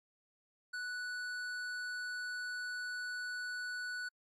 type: tone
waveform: square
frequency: 1480 Hz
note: F#6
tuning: in tune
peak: -39 dBFS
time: 0.73-4.09 s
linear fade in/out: 10 ms
effects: low-pass 7000 Hz 12 dB/octave + AAC 64 kbps